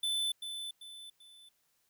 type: tone with echo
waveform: square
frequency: 3514 Hz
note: A7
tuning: 3 cents flat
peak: -31 dBFS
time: 0.03-0.32 s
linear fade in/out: 5 ms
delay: 390 ms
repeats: 3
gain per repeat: -8 dB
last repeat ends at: 1.49 s
effects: white hiss -75 dBFS RMS until 1.89 s